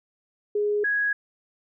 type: tone pair in turn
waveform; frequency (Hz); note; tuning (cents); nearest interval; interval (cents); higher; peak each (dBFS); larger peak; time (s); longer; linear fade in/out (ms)
sine; 415.3 / 1661.2; G#4 / G#6; 0 / 0; 2 octaves; 2400; second; -21 / -21; neither; 0.55-0.84 / 0.84-1.13; neither; 5
effects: none